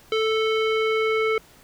square tone with low-pass filter sweep, 440 Hz, A4, in tune, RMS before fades -22 dBFS, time 0.12-1.38 s, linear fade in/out 2 ms, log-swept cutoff 3300 to 2200 Hz, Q 2.4, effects pink hiss -52 dBFS RMS until 1.63 s

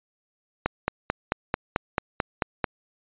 click train, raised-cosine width 0.5 ms, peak -7 dBFS, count 10, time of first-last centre 0.66-2.642 s, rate 4.54 Hz, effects resampled to 8000 Hz

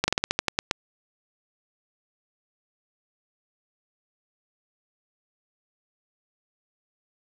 slowing click train, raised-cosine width 0.2 ms, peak -4 dBFS, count 10, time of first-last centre 0.04-0.711 s, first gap 40 ms, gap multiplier 1.15, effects none

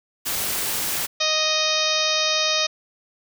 white noise, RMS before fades -25 dBFS, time 0.25-1.07 s, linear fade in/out 20 ms
harmonic tone, 622.3 Hz, D#5, in tune, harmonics 1 / 2 / 3 / 4 / 5 / 6 / 7 / 8 / 9 / 10, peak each -27 / -29 / -32 / -27 / -30 / -24 / -30 / -28 / -28 / -33 dBFS, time 1.2-2.67 s, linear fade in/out 10 ms
effects none

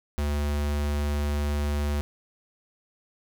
square tone, 73.1 Hz, D2, 7 cents flat, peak -25 dBFS, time 0.18-2.01 s, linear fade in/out 0 ms, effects none

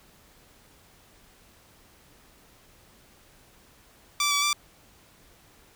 10% pulse tone with pitch steps, 1167 / 1147 / 1174 Hz, D6 / D6 / D6, -11 / -41 / -1 cents, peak -14 dBFS, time 4.2-4.53 s, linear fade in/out 2 ms, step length 110 ms, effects pink hiss -57 dBFS RMS until 5.75 s

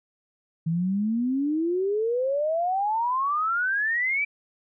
sine exponential sweep, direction up, 159.1 to 2349 Hz, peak -22 dBFS, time 0.66-4.25 s, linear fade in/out 10 ms, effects none

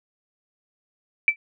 sine tone with exponential decay, 2324 Hz, D7, 19 cents flat, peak -9 dBFS, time 1.28-1.36 s, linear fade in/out 1 ms, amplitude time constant 16 ms, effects none

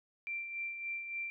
sine tone with tremolo, 2357 Hz, D7, 6 cents sharp, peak -35 dBFS, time 0.27-1.3 s, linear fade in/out 0 ms, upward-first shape sine, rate 3.5 Hz, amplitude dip 50%, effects none

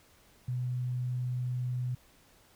sine tone, 124.9 Hz, B2, 20 cents sharp, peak -30 dBFS, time 0.48-1.95 s, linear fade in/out 5 ms, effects pink hiss -62 dBFS RMS until 2.55 s

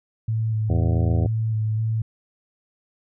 sine tone with vibrato, 110 Hz, A2, in tune, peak -20 dBFS, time 0.28-2.02 s, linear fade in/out 5 ms, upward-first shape square, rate 2 Hz, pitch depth 19 cents each way
harmonic tone, 82.41 Hz, E2, in tune, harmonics 1 / 2 / 3 / 4 / 5 / 6 / 7 / 8 / 9, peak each -21 / -27 / -31 / -33 / -35 / -37 / -38 / -39 / -40 dBFS, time 0.69-1.27 s, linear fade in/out 10 ms
effects none

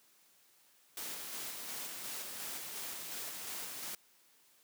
white noise with tremolo, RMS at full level -42 dBFS, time 0.97-3.95 s, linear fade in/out 2 ms, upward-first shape square, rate 2.8 Hz, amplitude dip 25%, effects white hiss -67 dBFS RMS until 4.63 s + high-pass 150 Hz 12 dB/octave

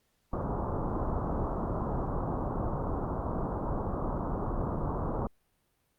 pink low-pass noise, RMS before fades -32 dBFS, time 0.33-5.27 s, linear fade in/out 2 ms, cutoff 1200 Hz, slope 48 dB/octave, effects pink hiss -74 dBFS RMS until 5.98 s + Opus 48 kbps

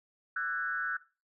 sine tone with frequency modulation, 1489 Hz, F#6, 11 cents sharp, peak -30 dBFS, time 0.36-0.97 s, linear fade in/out 5 ms, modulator 155 Hz, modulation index 0.92, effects noise-tail reverb RT60 0.3 s tail -17 dB re dry

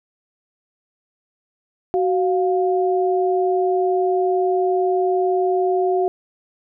sine tone pair together, 373.2 / 704.5 Hz, F#4 / F5, +15 / +15 cents, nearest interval major seventh, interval 1100 cents, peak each -17 / -21 dBFS, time 1.94-6.08 s, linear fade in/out 0 ms, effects none

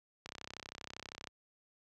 click train, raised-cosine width 0.2 ms, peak -26 dBFS, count 34, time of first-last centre 0.26-1.272 s, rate 32.6 Hz, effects high-pass 60 Hz 12 dB/octave

